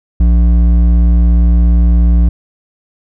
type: tone with hard clipping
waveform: sine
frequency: 58.6 Hz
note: A#1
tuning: 10 cents sharp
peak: -7 dBFS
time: 0.2-2.29 s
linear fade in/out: 5 ms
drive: 8 dB
effects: none